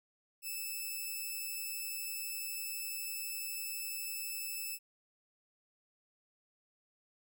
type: tone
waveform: 5% pulse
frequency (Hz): 2626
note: E7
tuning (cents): -7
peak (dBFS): -29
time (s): 0.42-4.79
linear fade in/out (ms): 50
effects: none